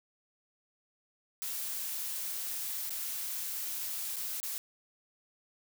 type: noise with dropouts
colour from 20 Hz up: blue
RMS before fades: -37 dBFS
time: 1.42-4.58 s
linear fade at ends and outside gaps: 0 ms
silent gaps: 2.895-2.905 / 4.16-4.166 / 4.401-4.43 s
effects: none